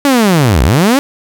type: linear two-way sweep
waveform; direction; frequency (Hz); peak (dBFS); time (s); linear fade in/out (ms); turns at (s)
sawtooth; down then up; 289.9 to 55 to 289.9; -3; 0.05-0.99; 0; 0.63
effects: none